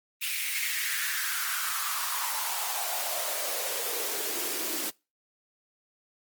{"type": "noise with high-pass filter sweep", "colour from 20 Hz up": "white", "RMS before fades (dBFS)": -31, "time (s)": [0.21, 4.91], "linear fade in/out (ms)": 20, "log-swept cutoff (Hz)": [2500, 290], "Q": 4.1, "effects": ["noise-tail reverb RT60 0.3 s tail -26 dB re dry", "Opus 24 kbps"]}